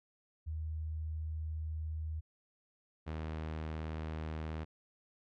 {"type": "tone pair in turn", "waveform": ["sine", "sawtooth"], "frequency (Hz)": [78.6, 78.6], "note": ["D#2", "D#2"], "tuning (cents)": [18, 18], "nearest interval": "unison", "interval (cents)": 0, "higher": "neither", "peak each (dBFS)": [-36, -34], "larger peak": "second", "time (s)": [[0.46, 2.21], [3.06, 4.65]], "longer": "first", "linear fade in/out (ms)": 20, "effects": ["low-pass 3000 Hz 12 dB/octave"]}